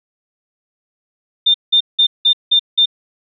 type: tone bursts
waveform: sine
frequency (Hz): 3607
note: A7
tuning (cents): +42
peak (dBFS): -8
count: 6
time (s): 1.46-2.858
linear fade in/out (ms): 10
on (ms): 83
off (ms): 180
effects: none